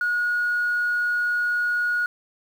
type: tone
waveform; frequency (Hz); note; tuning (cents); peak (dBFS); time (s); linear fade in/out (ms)
sine; 1448; F#6; -38; -19; 0.01-2.06; 2
effects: tanh soft clip ceiling -17 dBFS + 8-bit